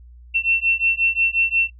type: beating tone pair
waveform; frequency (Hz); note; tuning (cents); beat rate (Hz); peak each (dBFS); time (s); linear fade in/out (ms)
sine; 2700 / 2705.6; E7 / E7; +41 / +44; 5.6; -20; 0.34-1.7; 20
effects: noise-tail reverb RT60 0.1 s tail -21 dB re dry + added 60 Hz sine -41 dBFS peak until 1.79 s